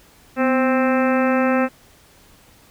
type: harmonic tone with a mistuned harmonic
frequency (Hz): 262.3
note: C4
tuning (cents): +4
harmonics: 1 / 2 / 3 / 4 / 5 / 6 / 7 / 8 / 9 / 10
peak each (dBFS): -18 / -20 / -26 / -30 / -26 / -29 / -30 / -35 / -36 / -32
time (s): 0.36-1.69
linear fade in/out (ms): 50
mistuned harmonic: 1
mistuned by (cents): -65
effects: pink hiss -51 dBFS RMS until 2.7 s